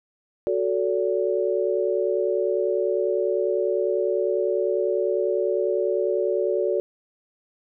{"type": "chord", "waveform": "sine", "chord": "D major", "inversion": "first", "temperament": "equal with one note detuned", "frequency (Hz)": [370, 440, 572.3], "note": ["F#4", "A4", "D5"], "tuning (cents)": [0, 0, -45], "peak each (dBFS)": [-24, -25, -25], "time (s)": [0.47, 6.8], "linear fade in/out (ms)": 0, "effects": []}